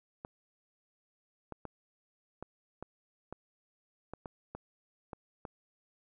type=clicks; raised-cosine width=1 ms; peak=-27 dBFS; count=11; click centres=0.249 / 1.523 / 1.653 / 2.426 / 2.826 / 3.326 / 4.136 / 4.258 / 4.55 / 5.132 / 5.452 s; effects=none